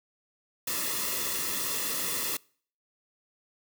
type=noise with comb filter; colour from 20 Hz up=white; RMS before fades=-31 dBFS; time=0.67-2.37 s; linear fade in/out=5 ms; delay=1.3 ms; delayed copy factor=-0.7; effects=noise-tail reverb RT60 0.5 s tail -25 dB re dry